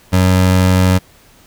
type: tone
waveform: 25% pulse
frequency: 92.5 Hz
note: F#2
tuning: in tune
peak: -5 dBFS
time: 0.12-0.99 s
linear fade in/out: 20 ms
effects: pink hiss -47 dBFS RMS until 1.46 s